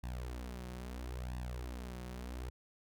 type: tone with flanger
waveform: sawtooth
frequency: 61.74 Hz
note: B1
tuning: in tune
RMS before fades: -43 dBFS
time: 0.03-2.5 s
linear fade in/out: 10 ms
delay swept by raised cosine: 1.1 to 5.5 ms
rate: 0.75 Hz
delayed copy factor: +0.85
effects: none